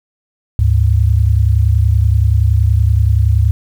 sine tone pair together, 73.24 / 103.83 Hz, D2 / G#2, -4 / 0 cents, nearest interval tritone, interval 604 cents, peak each -11 dBFS, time 0.59-3.51 s, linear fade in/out 0 ms, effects 7-bit

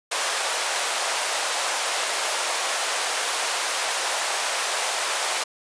pink high-pass noise, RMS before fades -25 dBFS, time 0.11-5.44 s, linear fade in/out 10 ms, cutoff 570 Hz, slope 24 dB/octave, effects resampled to 22050 Hz

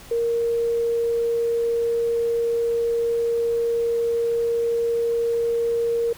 sine tone, 466.2 Hz, A#4, in tune, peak -19 dBFS, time 0.11-6.13 s, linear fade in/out 5 ms, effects pink hiss -44 dBFS RMS until 6.17 s

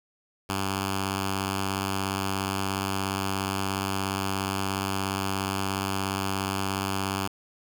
5% pulse tone with notch filter, 97 Hz, G2, 18 cents flat, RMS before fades -29 dBFS, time 0.49-7.28 s, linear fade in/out 10 ms, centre 540 Hz, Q 1.3, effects 8-bit

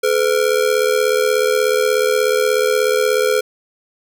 square ring-modulated tone, 467.1 Hz, A#4, 3 cents sharp, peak -11 dBFS, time 0.03-3.41 s, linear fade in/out 10 ms, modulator 38.3 Hz, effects none

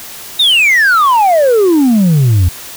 sine exponential sweep, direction down, 3812 to 82.41 Hz, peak -3 dBFS, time 0.39-2.49 s, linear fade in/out 10 ms, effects tanh soft clip ceiling -5 dBFS + white hiss -29 dBFS RMS until 2.76 s

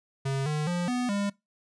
square tone with pitch steps, 135.9 / 151.3 / 175.7 / 247.7 / 201.6 Hz, C#3 / D#3 / F3 / B3 / G3, -34 / -48 / +11 / +5 / +49 cents, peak -27 dBFS, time 0.25-1.3 s, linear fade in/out 10 ms, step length 210 ms, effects noise-tail reverb RT60 0.2 s tail -22 dB re dry + resampled to 22050 Hz

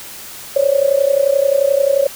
sine tone with amplitude modulation, 554.4 Hz, C#5, in tune, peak -7 dBFS, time 0.56-2.07 s, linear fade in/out 5 ms, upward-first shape sine, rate 31.4 Hz, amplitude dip 85%, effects white hiss -33 dBFS RMS until 2.15 s

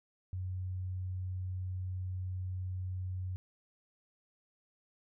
sine tone, 92.3 Hz, F#2, 4 cents flat, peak -35 dBFS, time 0.33-3.36 s, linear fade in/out 0 ms, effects none

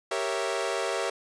sawtooth chord, G diminished seventh, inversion none, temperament equal, 392 / 466.2 / 554.4 / 659.3 Hz, G4 / Bb4 / Db5 / Fb5, 0 / 0 / 0 / 0 cents, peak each -29 dBFS, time 0.11-1.1 s, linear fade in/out 5 ms, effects resampled to 22050 Hz

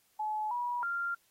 sine tone with pitch steps, 856 / 969 / 1390 Hz, A5 / B5 / F6, -48 / -33 / -9 cents, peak -31 dBFS, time 0.19-1.15 s, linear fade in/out 10 ms, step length 320 ms, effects white hiss -70 dBFS RMS until 1.3 s + AAC 48 kbps

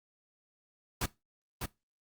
pink noise with echo, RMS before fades -32 dBFS, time 1.01-1.06 s, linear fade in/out 5 ms, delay 600 ms, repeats 1, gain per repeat -4 dB, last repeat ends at 1.66 s, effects noise-tail reverb RT60 0.2 s tail -19 dB re dry + Opus 48 kbps

